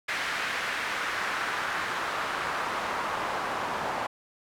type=noise with band-pass filter sweep; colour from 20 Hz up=pink; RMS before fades=-31 dBFS; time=0.08-4.07 s; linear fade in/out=10 ms; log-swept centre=1900 to 910 Hz; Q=1.5; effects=none